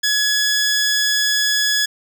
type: tone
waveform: 15% pulse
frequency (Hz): 1690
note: G#6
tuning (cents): +30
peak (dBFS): -9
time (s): 0.03-1.86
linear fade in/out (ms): 10
effects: none